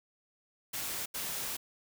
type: noise bursts at uneven times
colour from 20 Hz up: white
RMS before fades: -37 dBFS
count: 2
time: 0.73-1.06 / 1.14-1.57 s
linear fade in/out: 10 ms
effects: none